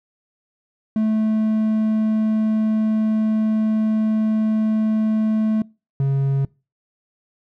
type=tone pair in turn; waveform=triangle; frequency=217.7 / 137.14 Hz; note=A3 / C#3; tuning=-18 / -18 cents; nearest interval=minor sixth; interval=800 cents; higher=first; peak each=-14 dBFS; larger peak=neither; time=0.96-5.62 / 6-6.45 s; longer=first; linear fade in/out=2 ms; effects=noise-tail reverb RT60 0.3 s tail -24 dB re dry